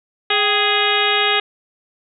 harmonic tone with a mistuned harmonic, 415.3 Hz, G#4, in tune, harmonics 1 / 2 / 3 / 4 / 5 / 6 / 7 / 8 / 9, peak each -23 / -23 / -23 / -23 / -23 / -23 / -23 / -23 / -23 dBFS, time 0.3-1.4 s, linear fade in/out 5 ms, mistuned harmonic 2, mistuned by -85 cents, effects none

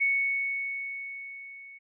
sine tone with level ramp, 2217 Hz, C#7, in tune, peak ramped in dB -21 to -45 dBFS, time 0-1.79 s, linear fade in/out 20 ms, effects none

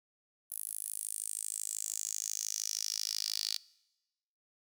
10% pulse tone with high-pass filter sweep, 52.9 Hz, G#1, 33 cents sharp, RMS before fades -38 dBFS, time 0.5-3.58 s, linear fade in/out 20 ms, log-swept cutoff 11000 to 4500 Hz, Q 5.7, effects noise-tail reverb RT60 1.0 s tail -23 dB re dry

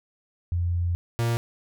sine / 45% pulse tone pair in turn, 86.9 / 117.08 Hz, F2 / A#2, -8 / +8 cents, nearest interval perfect fourth, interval 516 cents, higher second, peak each -22 dBFS, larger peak neither, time 0.52-0.95 / 1.19-1.37 s, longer first, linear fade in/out 0 ms, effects none

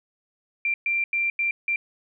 sine tone bursts at uneven times, 2365 Hz, D7, 12 cents sharp, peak -21 dBFS, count 5, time 0.65-0.74 / 0.86-1.04 / 1.13-1.3 / 1.39-1.51 / 1.68-1.76 s, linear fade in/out 2 ms, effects none

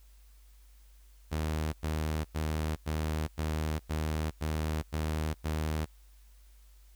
sawtooth tone bursts, 77.78 Hz, D#2, in tune, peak -26 dBFS, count 9, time 1.31-5.858 s, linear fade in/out 20 ms, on 420 ms, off 96 ms, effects added 50 Hz sine -54 dBFS peak until 6.95 s + white hiss -67 dBFS RMS until 6.95 s

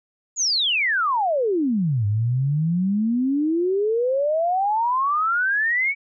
sine exponential two-way sweep, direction down then up, 7040 to 100.3 to 2280 Hz, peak -18 dBFS, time 0.36-5.95 s, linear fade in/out 50 ms, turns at 2.06 s, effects none

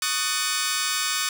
10% pulse chord, D# half-diminished seventh, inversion third, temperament just, 1120.1 / 1244.5 / 1493.4 / 1792.1 Hz, C#6 / D#6 / F#6 / A6, +18 / 0 / +16 / +31 cents, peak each -22 / -20 / -21 / -21 dBFS, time 0.02-1.29 s, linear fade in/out 2 ms, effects none

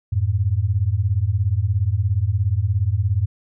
sine beating tone pair, 89.4 / 106.4 Hz, F2 / G#2, +41 / +42 cents, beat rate 17 Hz, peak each -20 / -19 dBFS, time 0.12-3.26 s, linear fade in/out 10 ms, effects none

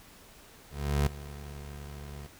25% pulse tone with ADSR envelope, 71.8 Hz, D2, 39 cents flat, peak -19 dBFS, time 0.7-2.27 s, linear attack 370 ms, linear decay 4 ms, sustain -18 dB, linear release 10 ms, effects pink hiss -54 dBFS RMS until 2.39 s

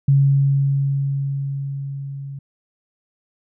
sine tone with level ramp, 138.59 Hz, C#3, in tune, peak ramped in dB -10 to -29 dBFS, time 0.08-2.39 s, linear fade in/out 5 ms, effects none

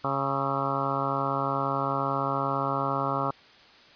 harmonic tone with a mistuned harmonic, 137.6 Hz, C#3, 12 cents flat, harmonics 1 / 2 / 3 / 4 / 5 / 6 / 7 / 8 / 9 / 10, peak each -34 / -35 / -37 / -34 / -35 / -35 / -35 / -32 / -33 / -35 dBFS, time 0.04-3.31 s, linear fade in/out 5 ms, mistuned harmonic 10, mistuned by -55 cents, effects white hiss -53 dBFS RMS until 3.95 s + resampled to 11025 Hz

